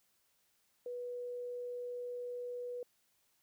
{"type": "tone", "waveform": "sine", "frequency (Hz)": 489.4, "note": "B4", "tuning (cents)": -16, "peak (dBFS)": -39, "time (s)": [0.86, 2.83], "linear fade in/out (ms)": 2, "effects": ["white hiss -75 dBFS RMS until 3.42 s"]}